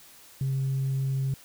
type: tone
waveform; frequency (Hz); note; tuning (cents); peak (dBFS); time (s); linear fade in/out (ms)
sine; 134.5; C3; +48; -23; 0.41-1.34; 2
effects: tanh soft clip ceiling -22 dBFS + white hiss -52 dBFS RMS until 1.44 s